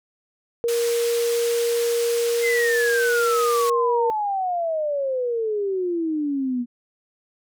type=tone with pitch glide; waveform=sine; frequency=470 to 473 Hz; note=A#4 to A#4; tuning=+14 to +25 cents; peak=-19 dBFS; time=0.64-4.1 s; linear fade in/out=0 ms; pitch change=+11 cents; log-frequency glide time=2.46-2.64 s
type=band-pass noise; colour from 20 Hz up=white; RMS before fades=-32 dBFS; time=0.68-3.7 s; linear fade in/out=5 ms; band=1100 to 10000 Hz; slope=12 dB/octave
type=exponential sweep; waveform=sine; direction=down; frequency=2113 to 237.4 Hz; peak=-21 dBFS; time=2.41-6.66 s; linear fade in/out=50 ms
effects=none